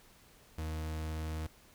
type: tone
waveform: 40% pulse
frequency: 78.7 Hz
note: D#2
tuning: 20 cents sharp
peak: -35 dBFS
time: 0.58-1.47 s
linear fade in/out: 5 ms
effects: pink hiss -61 dBFS RMS until 1.74 s